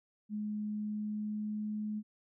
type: tone with pitch glide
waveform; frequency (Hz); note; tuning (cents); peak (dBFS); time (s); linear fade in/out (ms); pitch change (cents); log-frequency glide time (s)
sine; 210.7 to 212.3; G#3 to G#3; +25 to +38; -34; 0.29-2.03; 50; +13; 0.66-1.85
effects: none